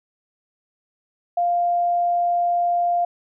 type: tone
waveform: sine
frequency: 698.5 Hz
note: F5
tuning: in tune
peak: -17 dBFS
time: 1.37-3.05 s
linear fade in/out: 5 ms
effects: none